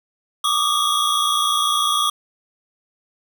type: tone cluster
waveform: square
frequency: 1161 / 1221 / 3319 Hz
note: D6 / D#6 / G#7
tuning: -20 / -33 / -2 cents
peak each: -22 dBFS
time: 0.44-2.1 s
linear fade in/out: 5 ms
effects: none